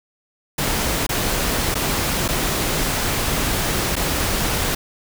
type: noise with dropouts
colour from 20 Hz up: pink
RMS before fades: -21 dBFS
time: 0.58-4.75 s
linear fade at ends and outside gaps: 5 ms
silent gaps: 1.067-1.091 / 1.744-1.752 / 2.281-2.286 / 3.956-3.964 s
effects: none